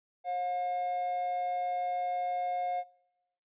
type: tone pair together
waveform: triangle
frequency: 536.8 / 717 Hz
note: C5 / F5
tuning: +44 / +45 cents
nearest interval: perfect fourth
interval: 501 cents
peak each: -39 / -29 dBFS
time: 0.24-2.84 s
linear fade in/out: 50 ms
effects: noise-tail reverb RT60 1.0 s tail -25 dB re dry + resampled to 8000 Hz